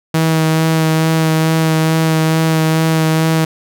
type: tone with vibrato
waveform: sawtooth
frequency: 160 Hz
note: D#3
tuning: 49 cents sharp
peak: -7 dBFS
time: 0.14-3.45 s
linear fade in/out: 5 ms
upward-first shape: sine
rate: 2.3 Hz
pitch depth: 14 cents each way
effects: none